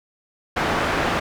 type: low-pass noise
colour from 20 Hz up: white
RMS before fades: -22 dBFS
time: 0.56-1.2 s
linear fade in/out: 10 ms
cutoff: 1500 Hz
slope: 12 dB/octave
effects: none